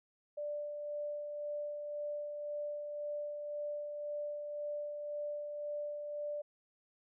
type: tone with tremolo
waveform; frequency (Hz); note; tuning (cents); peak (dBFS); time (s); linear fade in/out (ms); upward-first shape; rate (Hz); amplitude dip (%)
sine; 589; D5; +5; -36; 0.37-6.42; 10; sine; 1.9; 35
effects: none